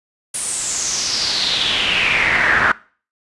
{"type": "noise with band-pass filter sweep", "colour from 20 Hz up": "brown", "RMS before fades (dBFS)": -18, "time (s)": [0.34, 2.72], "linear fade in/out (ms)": 5, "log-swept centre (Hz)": [9700, 1500], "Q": 5.1, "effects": ["noise-tail reverb RT60 0.4 s tail -21 dB re dry", "resampled to 24000 Hz"]}